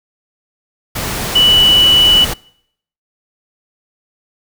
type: tone in noise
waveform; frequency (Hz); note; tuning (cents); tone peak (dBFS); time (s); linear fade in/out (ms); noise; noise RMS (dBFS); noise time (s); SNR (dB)
sine; 2960; F#7; 0; -6; 1.35-2.25; 10; pink; -20; 0.95-2.34; +11
effects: noise-tail reverb RT60 0.7 s tail -24 dB re dry